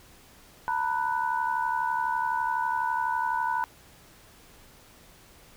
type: tone cluster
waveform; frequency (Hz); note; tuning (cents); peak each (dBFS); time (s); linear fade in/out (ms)
sine; 907 / 979 / 1485; A#5 / B5 / F#6; -48 / -15 / +6; -29 / -28 / -32; 0.68-3.64; 0
effects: pink hiss -54 dBFS RMS until 5.56 s